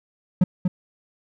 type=tone with echo; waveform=triangle; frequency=181.4 Hz; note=F#3; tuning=34 cents flat; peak=-10 dBFS; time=0.41-0.44 s; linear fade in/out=5 ms; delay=240 ms; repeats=1; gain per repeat=-5 dB; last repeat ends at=0.68 s; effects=none